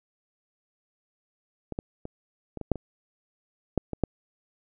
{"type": "clicks", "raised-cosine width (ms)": 2, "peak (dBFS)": [-20, -17, -23, -22, -21, -8, -22, -9, -18, -9], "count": 10, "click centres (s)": [1.723, 1.789, 2.054, 2.573, 2.613, 2.717, 2.757, 3.777, 3.933, 4.037], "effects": []}